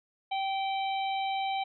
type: harmonic tone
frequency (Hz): 777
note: G5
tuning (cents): -16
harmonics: 1 / 3 / 4 / 5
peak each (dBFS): -29 / -39 / -41 / -43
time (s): 0.31-1.64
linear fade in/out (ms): 10
effects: none